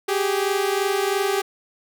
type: tone pair together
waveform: sawtooth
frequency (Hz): 387.5 / 410.5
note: G4 / G#4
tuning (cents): -20 / -20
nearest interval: minor second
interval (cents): 100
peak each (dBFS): -18 / -20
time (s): 0.08-1.42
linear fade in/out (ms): 10
effects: none